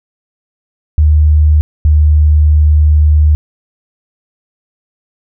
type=tone pair in turn; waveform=sine; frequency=76 / 75.73 Hz; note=D#2 / D#2; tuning=-40 / -46 cents; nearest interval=unison; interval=6 cents; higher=first; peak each=-4 dBFS; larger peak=neither; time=0.98-1.61 / 1.85-3.35 s; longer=second; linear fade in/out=0 ms; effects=none